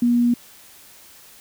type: tone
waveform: sine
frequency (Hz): 240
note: B3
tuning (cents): -49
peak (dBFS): -14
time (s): 0.02-0.34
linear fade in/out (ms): 5
effects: white hiss -47 dBFS RMS until 1.4 s